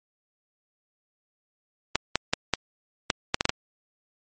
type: clicks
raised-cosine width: 0.2 ms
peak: -3 dBFS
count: 9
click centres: 1.956 / 2.156 / 2.335 / 2.537 / 3.102 / 3.344 / 3.409 / 3.454 / 3.494 s
effects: MP3 32 kbps